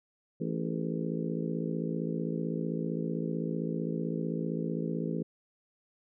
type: harmonic tone with a mistuned harmonic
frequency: 55.6 Hz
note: A1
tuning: 19 cents sharp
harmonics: 3 / 4 / 5 / 6 / 7 / 8 / 9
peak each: -34 / -36 / -38 / -40 / -41 / -42 / -43 dBFS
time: 0.4-5.23 s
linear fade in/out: 10 ms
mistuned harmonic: 7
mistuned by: +73 cents
effects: none